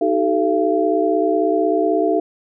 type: tone cluster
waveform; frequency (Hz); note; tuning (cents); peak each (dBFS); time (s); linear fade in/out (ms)
sine; 311.8 / 381.9 / 438 / 681; D#4 / G4 / A4 / F5; +4 / -45 / -8 / -44; -20; 0.01-2.2; 5
effects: none